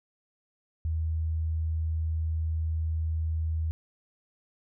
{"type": "tone", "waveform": "sine", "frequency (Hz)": 80, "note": "D#2", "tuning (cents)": 49, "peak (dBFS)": -26, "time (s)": [0.85, 3.71], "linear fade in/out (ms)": 0, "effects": []}